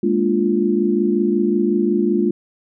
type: chord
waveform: sine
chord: Bb dominant seventh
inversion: third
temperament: equal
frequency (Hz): 207.7 / 233.1 / 293.7 / 349.2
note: Ab3 / Bb3 / D4 / F4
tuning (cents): 0 / 0 / 0 / 0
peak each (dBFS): -19 / -22 / -23 / -18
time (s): 0.03-2.31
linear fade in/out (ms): 5
effects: none